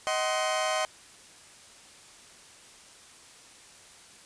sawtooth chord, C diminished, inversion first, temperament just, 627.9 / 753.5 / 1046.5 Hz, Eb5 / Gb5 / C6, +16 / +31 / 0 cents, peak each -25 / -28 / -29 dBFS, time 0.07-0.85 s, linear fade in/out 0 ms, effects white hiss -52 dBFS RMS until 4.25 s + resampled to 22050 Hz

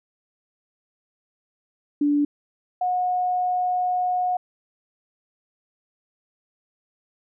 sine tone pair in turn, 290.9 / 726.5 Hz, D4 / F#5, -16 / -32 cents, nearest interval octave + major third, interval 1584 cents, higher second, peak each -17 / -20 dBFS, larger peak first, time 2.01-2.25 / 2.81-4.37 s, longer second, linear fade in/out 5 ms, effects none

